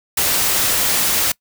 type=noise; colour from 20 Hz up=white; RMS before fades=-17 dBFS; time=0.17-1.32 s; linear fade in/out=5 ms; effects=noise-tail reverb RT60 0.1 s tail -24 dB re dry